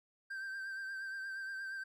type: tone with vibrato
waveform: triangle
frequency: 1568 Hz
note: G6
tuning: in tune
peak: -38 dBFS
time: 0.3-1.84 s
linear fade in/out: 10 ms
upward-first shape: triangle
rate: 8.5 Hz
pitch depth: 40 cents each way
effects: none